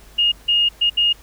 sine tone bursts at uneven times, 2849 Hz, F7, 34 cents sharp, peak -13 dBFS, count 4, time 0.18-0.32 / 0.48-0.69 / 0.81-0.9 / 0.97-1.13 s, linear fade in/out 10 ms, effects added 50 Hz sine -46 dBFS peak until 1.22 s + pink hiss -48 dBFS RMS until 1.22 s

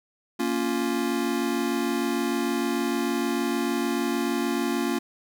square chord, Bb minor, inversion none, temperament just, 233.1 / 279.7 / 349.6 Hz, Bb3 / Db4 / F4, 0 / +16 / +2 cents, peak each -29 dBFS, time 0.39-4.99 s, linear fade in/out 10 ms, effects none

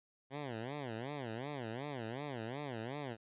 10% pulse tone with vibrato, 128 Hz, C3, 38 cents flat, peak -32 dBFS, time 0.3-3.17 s, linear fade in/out 50 ms, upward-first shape sine, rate 2.7 Hz, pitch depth 260 cents each way, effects resampled to 8000 Hz

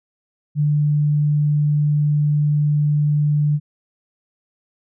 sine tone, 148.2 Hz, D3, 16 cents sharp, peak -14 dBFS, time 0.55-3.6 s, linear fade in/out 50 ms, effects none

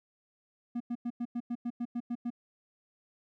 triangle tone bursts, 239.8 Hz, A#3, 49 cents sharp, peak -29 dBFS, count 11, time 0.75-2.304 s, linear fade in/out 10 ms, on 54 ms, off 96 ms, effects none

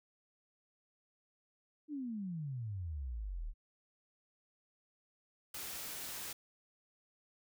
sine exponential sweep, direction down, 311.1 to 34.65 Hz, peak -38 dBFS, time 1.88-3.54 s, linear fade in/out 50 ms
white noise, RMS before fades -44 dBFS, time 5.54-6.33 s, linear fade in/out 5 ms
effects none

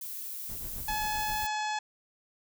violet noise, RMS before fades -39 dBFS, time 0.01-1.47 s, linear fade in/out 5 ms
brown noise with tremolo, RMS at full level -41 dBFS, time 0.49-1.45 s, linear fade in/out 2 ms, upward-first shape triangle, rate 7.6 Hz, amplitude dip 70%
harmonic tone, 852 Hz, G#5, 44 cents sharp, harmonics 1 / 2 / 3 / 4 / 5 / 6 / 7 / 8 / 9, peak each -31 / -37 / -41 / -43 / -45 / -47 / -48 / -49 / -50 dBFS, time 0.88-1.79 s, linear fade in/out 5 ms
effects none

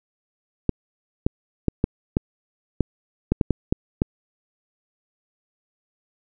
clicks, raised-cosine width 3 ms, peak -5 dBFS, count 11, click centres 0.693 / 1.265 / 1.683 / 1.841 / 2.169 / 2.807 / 3.32 / 3.412 / 3.507 / 3.725 / 4.019 s, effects none

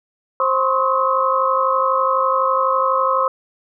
sine tone cluster, 528 / 1038 / 1090 / 1277 Hz, C5 / C6 / C#6 / D#6, +16 / -14 / -29 / +45 cents, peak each -20 dBFS, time 0.4-3.28 s, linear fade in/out 2 ms, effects none

